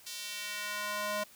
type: tone with high-pass filter sweep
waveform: square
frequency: 207.7 Hz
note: G#3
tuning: in tune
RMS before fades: -37 dBFS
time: 0.06-1.24 s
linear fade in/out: 10 ms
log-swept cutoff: 4400 to 600 Hz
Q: 1.1
effects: white hiss -57 dBFS RMS until 1.35 s